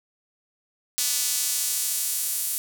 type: tone with high-pass filter sweep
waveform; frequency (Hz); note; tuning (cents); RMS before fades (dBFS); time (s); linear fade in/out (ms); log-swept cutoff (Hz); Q
square; 133.2; C3; +31; -26; 0.98-2.58; 0; 6000 to 10000; 1
effects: 7-bit